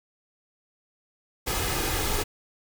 pink noise with comb filter, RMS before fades -27 dBFS, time 1.46-2.24 s, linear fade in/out 20 ms, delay 2.4 ms, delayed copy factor +0.5, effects none

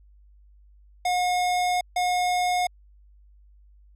square tone bursts at uneven times, 721 Hz, F#5, 45 cents flat, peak -22 dBFS, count 2, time 1.05-1.81 / 1.96-2.67 s, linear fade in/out 5 ms, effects added 50 Hz sine -51 dBFS peak until 3.95 s + low-pass 10000 Hz 12 dB/octave

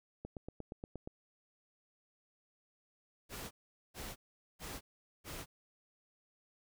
click train, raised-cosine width 2 ms, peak -30 dBFS, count 8, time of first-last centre 0.25-1.074 s, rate 8.49 Hz
pink noise bursts, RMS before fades -45 dBFS, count 4, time 3.29-5.46 s, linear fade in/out 50 ms, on 220 ms, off 430 ms
effects none

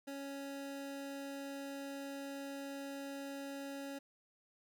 25% pulse tone, 277.6 Hz, C#4, 3 cents sharp, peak -39 dBFS, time 0.07-3.99 s, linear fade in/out 10 ms, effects none

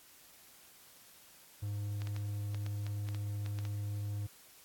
triangle tone, 102.6 Hz, G#2, 21 cents flat, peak -33 dBFS, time 1.62-4.27 s, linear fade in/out 10 ms
clicks, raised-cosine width 0.2 ms, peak -30 dBFS, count 11, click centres 2.019 / 2.072 / 2.164 / 2.546 / 2.664 / 2.866 / 3.088 / 3.147 / 3.462 / 3.588 / 3.652 s
effects white hiss -59 dBFS RMS until 4.64 s + AAC 64 kbps

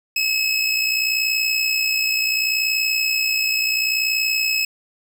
25% pulse tone with amplitude modulation, 2579 Hz, E7, 39 cents flat, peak -12 dBFS, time 0.16-4.65 s, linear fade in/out 5 ms, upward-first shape sine, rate 60.7 Hz, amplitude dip 45%, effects none

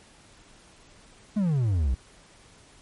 triangle exponential sweep, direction down, 220 to 58.27 Hz, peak -19 dBFS, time 1.36-1.95 s, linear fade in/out 10 ms, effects pink hiss -54 dBFS RMS until 2.81 s + MP3 48 kbps

